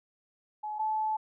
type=tone pair in turn; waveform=sine; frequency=850 / 866.9 Hz; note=G#5 / A5; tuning=+40 / -26 cents; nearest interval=unison; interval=34 cents; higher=second; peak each=-33 / -27 dBFS; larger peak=second; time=0.63-0.79 / 0.79-1.17 s; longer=second; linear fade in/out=10 ms; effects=none